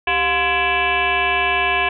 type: tone with frequency modulation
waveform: sine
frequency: 1682 Hz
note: G#6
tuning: 22 cents sharp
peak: -15 dBFS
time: 0.07-1.89 s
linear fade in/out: 5 ms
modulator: 323 Hz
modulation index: 3.7
effects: none